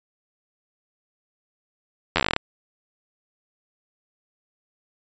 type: slowing click train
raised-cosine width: 0.3 ms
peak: -3 dBFS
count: 12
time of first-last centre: 2.16-2.364 s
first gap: 11 ms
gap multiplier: 1.1
effects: resampled to 16000 Hz